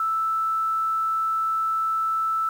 sine tone, 1318.5 Hz, E6, in tune, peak -21 dBFS, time 0-2.49 s, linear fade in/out 2 ms, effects 8-bit

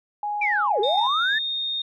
sine tone, 830.6 Hz, G#5, in tune, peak -24 dBFS, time 0.23-1.07 s, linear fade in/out 2 ms
sine linear two-way sweep, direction down then up, 2428 to 376.2 to 1812 Hz, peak -20 dBFS, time 0.41-1.39 s, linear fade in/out 10 ms, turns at 0.8 s
sine tone with pitch glide, 3660 to 3683 Hz, A#7 to A#7, -32 to -22 cents, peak -24 dBFS, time 0.83-1.82 s, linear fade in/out 5 ms, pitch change +10 cents, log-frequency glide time 1.17-1.5 s
effects tanh soft clip ceiling -9 dBFS

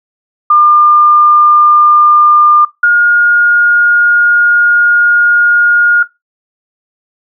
sine tone pair in turn, 1200 / 1427 Hz, D6 / F6, +37 / +37 cents, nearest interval minor third, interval 300 cents, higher second, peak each -3 dBFS, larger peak neither, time 0.5-2.65 / 2.83-6.03 s, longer second, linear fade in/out 5 ms, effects noise-tail reverb RT60 0.2 s tail -20 dB re dry

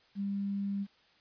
sine tone with quantisation, 199.3 Hz, G3, 29 cents sharp, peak -31 dBFS, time 0.15-0.87 s, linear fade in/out 50 ms, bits 10, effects white hiss -65 dBFS RMS until 1.2 s + resampled to 11025 Hz

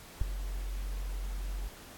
sine tone with ADSR envelope, 45.71 Hz, F#1, 20 cents flat, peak -19 dBFS, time 0.21-1.69 s, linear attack 5 ms, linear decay 8 ms, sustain -14 dB, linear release 16 ms, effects pink hiss -51 dBFS RMS until 1.97 s + AAC 64 kbps

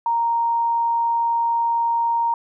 sine tone, 931 Hz, A#5, 2 cents flat, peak -17 dBFS, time 0.06-2.34 s, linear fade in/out 2 ms, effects none

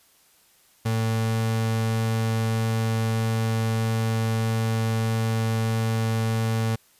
35% pulse tone, 112.3 Hz, A2, 36 cents sharp, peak -20 dBFS, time 0.85-6.76 s, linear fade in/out 10 ms, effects white hiss -59 dBFS RMS until 6.99 s + resampled to 32000 Hz

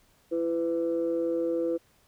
sine tone pair together, 335 / 502 Hz, E4 / B4, +28 / +28 cents, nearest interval perfect fifth, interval 700 cents, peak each -27 dBFS, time 0.31-1.78 s, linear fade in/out 20 ms, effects tanh soft clip ceiling -19 dBFS + pink hiss -64 dBFS RMS until 2.07 s

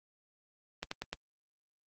clicks, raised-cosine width 0.2 ms, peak -18 dBFS, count 4, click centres 0.83 / 0.914 / 1.02 / 1.13 s, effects high-pass 80 Hz 12 dB/octave + Opus 32 kbps

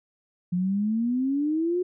sine exponential sweep, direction up, 174.61 to 367.8 Hz, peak -22 dBFS, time 0.52-1.83 s, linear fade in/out 10 ms, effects none

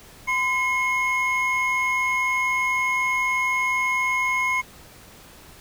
triangle tone pair together, 1020 / 2164 Hz, C6 / C#7, -44 / -42 cents, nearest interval octave + minor second, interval 1302 cents, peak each -23 / -20 dBFS, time 0.27-4.62 s, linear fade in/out 20 ms, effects pink hiss -47 dBFS RMS until 5.6 s

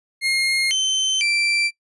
30% pulse tone with pitch steps, 2138 / 3083 / 2348 Hz, C7 / G7 / D7, +37 / -29 / -1 cents, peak -15 dBFS, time 0.21-1.71 s, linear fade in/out 50 ms, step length 500 ms, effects noise-tail reverb RT60 0.1 s tail -21 dB re dry + resampled to 24000 Hz

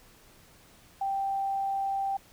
sine tone, 784 Hz, G5, in tune, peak -27 dBFS, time 1.01-2.17 s, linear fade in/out 5 ms, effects pink hiss -57 dBFS RMS until 2.32 s

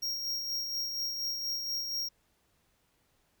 square tone with tremolo, 5588 Hz, F8, in tune, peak -31 dBFS, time 0.02-2.09 s, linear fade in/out 10 ms, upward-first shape sine, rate 4.2 Hz, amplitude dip 40%, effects pink hiss -72 dBFS RMS until 3.4 s

